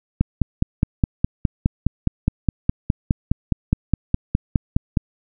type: click train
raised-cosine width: 5 ms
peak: -3 dBFS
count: 24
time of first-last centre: 0.21-4.972 s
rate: 4.83 Hz
effects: none